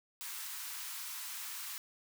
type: high-pass noise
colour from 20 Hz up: white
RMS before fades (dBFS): -43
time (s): 0.21-1.78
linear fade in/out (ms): 0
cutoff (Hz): 900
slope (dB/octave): 48
effects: none